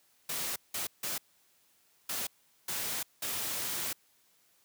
white noise bursts at uneven times, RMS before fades -35 dBFS, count 6, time 0.29-0.56 / 0.74-0.87 / 1.03-1.18 / 2.09-2.27 / 2.68-3.03 / 3.22-3.93 s, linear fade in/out 5 ms, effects white hiss -68 dBFS RMS until 4.64 s + high-pass 80 Hz 12 dB/octave

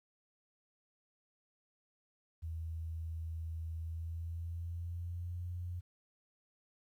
sine tone with pitch glide, 81.4 to 88.26 Hz, E2 to F2, -21 to +19 cents, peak -38 dBFS, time 2.42-5.81 s, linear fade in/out 20 ms, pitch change +140 cents, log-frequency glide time 3.78-5.48 s, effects 12-bit

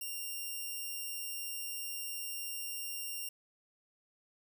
5% pulse tone, 2783 Hz, F7, 7 cents flat, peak -29 dBFS, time 0.01-3.29 s, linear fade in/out 5 ms, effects none

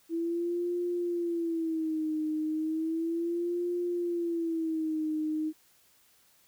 sine tone with vibrato, 329.6 Hz, E4, in tune, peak -28 dBFS, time 0.09-5.53 s, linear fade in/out 50 ms, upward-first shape sine, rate 0.34 Hz, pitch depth 110 cents each way, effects white hiss -64 dBFS RMS until 6.47 s

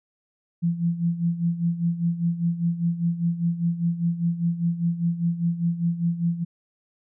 sine tone with tremolo, 170 Hz, F3, 46 cents flat, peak -18 dBFS, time 0.62-6.45 s, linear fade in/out 20 ms, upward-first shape sine, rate 5 Hz, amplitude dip 75%, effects none

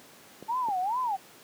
clicks, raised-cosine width 2 ms, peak -26 dBFS, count 2, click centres 0.426 / 0.686 s
sine tone with vibrato, 863 Hz, A5, 34 cents flat, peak -26 dBFS, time 0.48-1.17 s, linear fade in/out 20 ms, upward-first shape sine, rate 2.4 Hz, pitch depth 300 cents each way
effects pink hiss -52 dBFS RMS until 1.43 s + high-pass 200 Hz 12 dB/octave

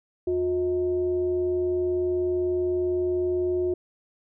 sine tone with frequency modulation, 360.4 Hz, F#4, 45 cents flat, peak -22 dBFS, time 0.27-3.74 s, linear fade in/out 5 ms, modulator 277 Hz, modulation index 0.37, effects none

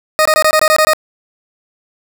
20% pulse tone bursts, 621 Hz, D#5, 3 cents flat, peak -3 dBFS, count 9, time 0.19-0.934 s, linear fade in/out 0 ms, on 64 ms, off 21 ms, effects none

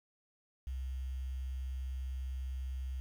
sine tone with quantisation, 65 Hz, C2, 11 cents flat, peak -36 dBFS, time 0.67-3 s, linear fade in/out 0 ms, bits 10, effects none

